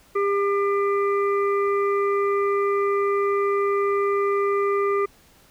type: harmonic tone with a mistuned harmonic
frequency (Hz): 400.7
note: G4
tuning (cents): +38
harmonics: 1 / 3 / 5 / 6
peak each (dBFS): -20 / -25 / -34 / -40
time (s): 0.15-5.06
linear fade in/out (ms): 10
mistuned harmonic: 6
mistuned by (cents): -23
effects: pink hiss -55 dBFS RMS until 5.5 s